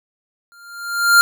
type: tone with exponential growth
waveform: square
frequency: 1396.9 Hz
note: F6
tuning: in tune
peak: -6 dBFS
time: 0.52-1.21 s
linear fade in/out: 0 ms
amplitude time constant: 150 ms
effects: none